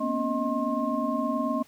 sine tone cluster, 232.3 / 251.5 / 280 / 627 / 1067 Hz, A#3 / B3 / C#4 / D#5 / C6, -6 / +32 / +18 / +13 / +34 cents, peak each -31 dBFS, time 0-1.63 s, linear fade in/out 10 ms, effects pink hiss -56 dBFS RMS until 1.67 s + high-pass 100 Hz 12 dB/octave

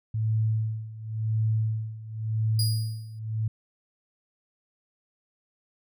sine tone with tremolo, 110 Hz, A2, in tune, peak -21 dBFS, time 0.14-3.48 s, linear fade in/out 5 ms, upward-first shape sine, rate 0.93 Hz, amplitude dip 85%
sawtooth tone with exponential decay, 4887 Hz, D#8, 32 cents flat, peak -23 dBFS, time 2.59-3.19 s, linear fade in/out 2 ms, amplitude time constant 130 ms
effects none

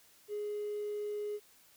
triangle tone with hard clipping, 416.8 Hz, G#4, 6 cents sharp, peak -35 dBFS, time 0.28-1.4 s, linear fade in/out 50 ms, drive 3 dB, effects white hiss -63 dBFS RMS until 1.76 s

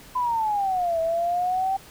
sine exponential two-way sweep, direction down then up, 1017 to 650 to 780 Hz, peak -21 dBFS, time 0.15-1.77 s, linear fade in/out 10 ms, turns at 1 s, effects pink hiss -47 dBFS RMS until 1.9 s

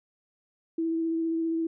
sine tone with vibrato, 327.7 Hz, E4, 10 cents flat, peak -25 dBFS, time 0.78-1.67 s, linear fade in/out 5 ms, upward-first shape sine, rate 15 Hz, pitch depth 14 cents each way, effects none

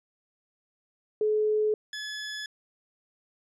sine / 20% pulse tone pair in turn, 427.4 / 1709.6 Hz, G#4 / G#6, +50 / +50 cents, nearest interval 2 octaves, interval 2400 cents, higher second, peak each -22 / -29 dBFS, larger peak first, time 1.21-1.74 / 1.93-2.46 s, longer neither, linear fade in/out 2 ms, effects resampled to 22050 Hz

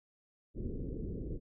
pink low-pass noise, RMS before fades -39 dBFS, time 0.54-1.4 s, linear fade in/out 50 ms, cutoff 460 Hz, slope 48 dB/octave, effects none

